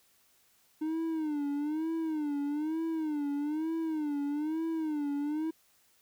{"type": "tone with vibrato", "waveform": "triangle", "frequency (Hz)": 305.5, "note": "D#4", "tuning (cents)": -32, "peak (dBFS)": -28, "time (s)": [0.81, 5.51], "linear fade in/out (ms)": 10, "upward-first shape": "sine", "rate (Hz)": 1.1, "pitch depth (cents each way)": 120, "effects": ["white hiss -67 dBFS RMS until 6.01 s"]}